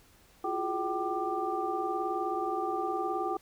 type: tone cluster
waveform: sine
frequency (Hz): 342.8 / 361.9 / 418.3 / 771 / 1189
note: F4 / F#4 / G#4 / G5 / D6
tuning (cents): -32 / -38 / +12 / -29 / +21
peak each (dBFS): -36 / -38 / -37 / -33 / -36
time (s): 0.44-3.37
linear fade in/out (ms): 5
effects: pink hiss -61 dBFS RMS until 3.41 s